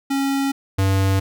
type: tone pair in turn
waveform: square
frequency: 274.6 / 96.64 Hz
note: C#4 / G2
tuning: -16 / -24 cents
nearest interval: octave + tritone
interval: 1808 cents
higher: first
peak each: -19 / -16 dBFS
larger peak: second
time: 0.1-0.52 / 0.78-1.2 s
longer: neither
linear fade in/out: 10 ms
effects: none

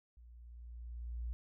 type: tone with level ramp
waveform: sine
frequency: 59 Hz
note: A#1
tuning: 22 cents sharp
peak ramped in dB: -55 to -36 dBFS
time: 0.17-1.33 s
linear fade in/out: 0 ms
effects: none

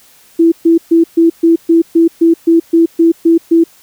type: tone bursts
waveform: sine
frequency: 332 Hz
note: E4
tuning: 12 cents sharp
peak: -4 dBFS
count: 13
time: 0.39-3.64 s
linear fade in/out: 10 ms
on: 130 ms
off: 130 ms
effects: white hiss -45 dBFS RMS until 3.82 s

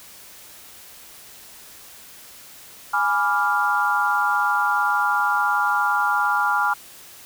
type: chord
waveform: sine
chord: G# diminished seventh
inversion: none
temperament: equal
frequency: 830.6 / 987.8 / 1174.7 / 1396.9 Hz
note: G#5 / B5 / D6 / F6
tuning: 0 / 0 / 0 / 0 cents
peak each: -23 / -25 / -25 / -21 dBFS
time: 2.93-6.74 s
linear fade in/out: 10 ms
effects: white hiss -44 dBFS RMS until 7.25 s

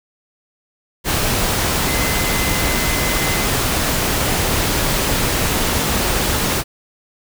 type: tone in noise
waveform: sine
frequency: 2050 Hz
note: C7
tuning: 36 cents flat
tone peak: -26 dBFS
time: 1.85-3.49 s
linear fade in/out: 50 ms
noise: pink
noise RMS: -18 dBFS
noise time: 1.04-6.64 s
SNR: -11 dB
effects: none

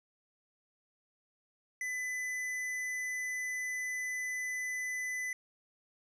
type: tone with hard clipping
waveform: sine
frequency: 2004 Hz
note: B6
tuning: 25 cents sharp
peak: -36 dBFS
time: 1.81-5.33 s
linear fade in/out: 2 ms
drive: 10 dB
effects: none

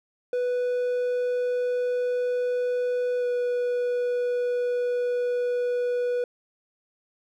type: tone with pitch glide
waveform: triangle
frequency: 493.9 to 489.6 Hz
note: B4 to B4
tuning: 0 to -15 cents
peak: -21 dBFS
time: 0.33-6.24 s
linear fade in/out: 2 ms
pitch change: -15 cents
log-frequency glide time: 3.19-3.25 s
effects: none

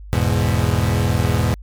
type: chord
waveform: 35% pulse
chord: E major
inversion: none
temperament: equal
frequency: 82.41 / 103.83 / 123.47 Hz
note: E2 / G#2 / B2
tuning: 0 / 0 / 0 cents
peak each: -18 dBFS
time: 0.13-1.54 s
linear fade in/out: 0 ms
effects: added 50 Hz sine -33 dBFS peak until 1.62 s + MP3 96 kbps

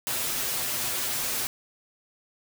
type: noise with comb filter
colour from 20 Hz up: white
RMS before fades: -29 dBFS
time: 0.07-1.47 s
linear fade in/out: 0 ms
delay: 8 ms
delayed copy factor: +0.7
effects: none

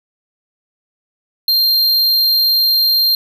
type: tone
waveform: square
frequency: 4186 Hz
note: C8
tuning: in tune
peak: -11 dBFS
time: 1.48-3.15 s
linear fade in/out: 2 ms
effects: none

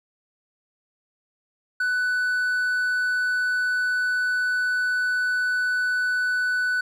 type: tone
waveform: triangle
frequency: 1492 Hz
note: F#6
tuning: 14 cents sharp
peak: -19 dBFS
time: 1.8-6.81 s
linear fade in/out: 5 ms
effects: none

